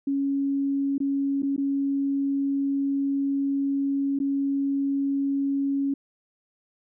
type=tone with dropouts; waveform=sine; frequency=277.2 Hz; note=C#4; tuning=in tune; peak=-22 dBFS; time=0.07-5.94 s; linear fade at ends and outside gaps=5 ms; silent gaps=0.981-1.002 / 1.422-1.43 / 1.564-1.578 / 4.19-4.2 s; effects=none